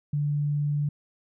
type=tone; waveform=sine; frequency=146.3 Hz; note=D3; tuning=6 cents flat; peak=-23 dBFS; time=0.13-0.89 s; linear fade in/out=5 ms; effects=none